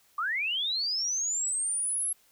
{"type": "linear sweep", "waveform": "sine", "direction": "up", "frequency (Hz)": [1136, 11220], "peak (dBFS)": -27, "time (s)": [0.18, 2.13], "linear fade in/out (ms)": 5, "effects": ["white hiss -64 dBFS RMS until 2.31 s"]}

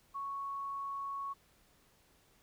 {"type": "tone", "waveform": "sine", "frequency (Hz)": 1108.7, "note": "C#6", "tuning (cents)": 0, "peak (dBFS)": -37, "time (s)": [0.14, 1.34], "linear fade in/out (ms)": 20, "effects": ["pink hiss -68 dBFS RMS until 2.42 s"]}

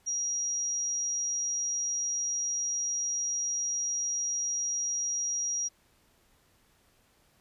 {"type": "tone with amplitude modulation", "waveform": "sine", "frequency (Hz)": 5720, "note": "F8", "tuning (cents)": 41, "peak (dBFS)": -27, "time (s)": [0.06, 5.69], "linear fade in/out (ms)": 20, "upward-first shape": "sine", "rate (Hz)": 147, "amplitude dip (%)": 30, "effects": ["pink hiss -66 dBFS RMS until 7.4 s", "resampled to 32000 Hz"]}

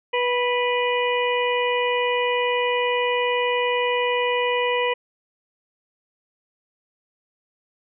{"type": "harmonic tone with a mistuned harmonic", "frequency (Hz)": 489.9, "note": "B4", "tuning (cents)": -14, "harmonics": [1, 2, 4, 5, 6], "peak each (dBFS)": [-22, -25, -28, -29, -30], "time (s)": [0.13, 4.94], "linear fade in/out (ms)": 10, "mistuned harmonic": 4, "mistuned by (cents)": 18, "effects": []}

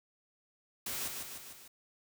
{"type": "noise with echo", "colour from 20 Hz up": "white", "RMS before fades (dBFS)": -38, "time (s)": [0.86, 1.08], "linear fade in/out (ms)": 5, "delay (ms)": 150, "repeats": 4, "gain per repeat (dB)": -4, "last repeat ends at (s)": 1.68, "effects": []}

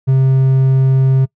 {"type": "tone", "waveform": "triangle", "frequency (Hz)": 132.8, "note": "C3", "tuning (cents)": 26, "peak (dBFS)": -6, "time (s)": [0.07, 1.26], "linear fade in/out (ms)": 20, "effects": ["noise-tail reverb RT60 0.1 s tail -23 dB re dry"]}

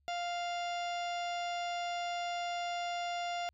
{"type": "harmonic tone", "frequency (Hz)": 698.5, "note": "F5", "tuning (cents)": 0, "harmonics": [1, 2, 3, 4, 5, 6, 7, 8, 10], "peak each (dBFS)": [-35, -46, -46, -46, -48, -56, -54, -54, -55], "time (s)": [0.08, 3.49], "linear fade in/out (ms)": 0, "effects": ["added 71 Hz sine -70 dBFS peak until 3.53 s"]}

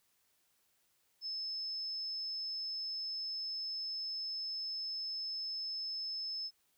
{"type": "tone", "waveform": "sine", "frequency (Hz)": 5230, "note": "E8", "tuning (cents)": -15, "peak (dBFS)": -37, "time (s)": [1.21, 6.51], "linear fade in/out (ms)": 50, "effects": ["white hiss -75 dBFS RMS until 6.77 s"]}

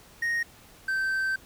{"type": "tone pair in turn", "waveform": "triangle", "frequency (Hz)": [1864.7, 1552.2], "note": ["A#6", "G6"], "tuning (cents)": [0, -18], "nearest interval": "minor third", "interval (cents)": 318, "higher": "first", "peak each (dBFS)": [-23, -23], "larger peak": "neither", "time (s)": [[0.22, 0.43], [0.88, 1.36]], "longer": "second", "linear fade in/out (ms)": 5, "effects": ["pink hiss -53 dBFS RMS until 1.45 s"]}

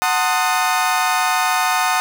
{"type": "chord", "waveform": "30% pulse", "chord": "F# diminished seventh", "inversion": "none", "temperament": "equal with one note detuned", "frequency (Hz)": [740, 896.9, 1046.5, 1244.5], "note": ["F#5", "A5", "C6", "Eb6"], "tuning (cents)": [0, 33, 0, 0], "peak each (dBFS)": [-17, -19, -22, -18], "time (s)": [0.02, 2], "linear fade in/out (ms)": 0, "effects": ["8-bit"]}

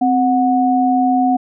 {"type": "tone pair together", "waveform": "sine", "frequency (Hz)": [260, 734], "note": ["C4", "F#5"], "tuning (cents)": [-11, -14], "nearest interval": "octave + tritone", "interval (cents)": 1797, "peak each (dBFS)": -14, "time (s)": [0.01, 1.37], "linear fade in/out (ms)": 10, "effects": []}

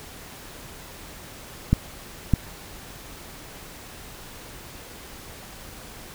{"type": "clicks", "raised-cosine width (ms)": 5, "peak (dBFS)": -4, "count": 2, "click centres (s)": [1.73, 2.337], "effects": ["pink hiss -42 dBFS RMS until 6.14 s"]}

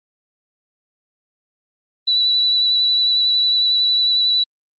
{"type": "tone with vibrato", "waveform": "sine", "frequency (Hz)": 3951, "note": "B7", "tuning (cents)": 0, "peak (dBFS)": -13, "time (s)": [2.07, 4.44], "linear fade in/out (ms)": 10, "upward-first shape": "triangle", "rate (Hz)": 11, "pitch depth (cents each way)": 19, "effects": ["Opus 24 kbps"]}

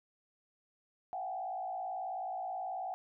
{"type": "tone with frequency modulation", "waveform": "sine", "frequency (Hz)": 749, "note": "F#5", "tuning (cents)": 21, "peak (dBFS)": -36, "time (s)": [1.13, 2.94], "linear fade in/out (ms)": 0, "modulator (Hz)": 58.6, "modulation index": 1, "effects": []}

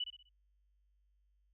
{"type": "tone with echo", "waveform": "sine", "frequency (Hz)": 2960, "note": "F#7", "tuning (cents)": 0, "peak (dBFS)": -34, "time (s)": [0, 0.04], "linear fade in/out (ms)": 5, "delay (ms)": 63, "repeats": 4, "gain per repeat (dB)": -8, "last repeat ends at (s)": 0.292, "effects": ["added 50 Hz sine -70 dBFS peak until 1.53 s"]}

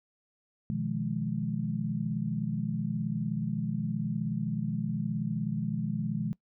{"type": "chord", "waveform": "sine", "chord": "F half-diminished seventh", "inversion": "second", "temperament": "equal with one note detuned", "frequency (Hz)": [123.47, 155.56, 174.61, 211.3], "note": ["Cb3", "Eb3", "F3", "Ab3"], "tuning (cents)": [0, 0, 0, 30], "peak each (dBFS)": [-36, -34, -35, -33], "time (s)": [0.7, 6.33], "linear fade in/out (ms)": 0, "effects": ["noise-tail reverb RT60 0.1 s tail -22 dB re dry"]}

